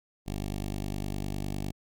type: tone with notch filter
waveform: 10% pulse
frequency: 49.87 Hz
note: G1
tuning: 30 cents sharp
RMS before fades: -34 dBFS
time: 0.26-1.72 s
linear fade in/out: 20 ms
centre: 1400 Hz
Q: 0.85
effects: Opus 48 kbps